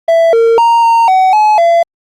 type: tone with pitch steps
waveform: triangle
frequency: 663 / 458.4 / 930 / 921 / 753 / 852 / 678 Hz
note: E5 / A#4 / A#5 / A#5 / F#5 / G#5 / E5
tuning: +10 / -29 / -4 / -21 / +30 / +44 / +49 cents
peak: -3 dBFS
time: 0.08-1.83 s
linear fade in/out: 5 ms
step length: 250 ms
effects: Opus 24 kbps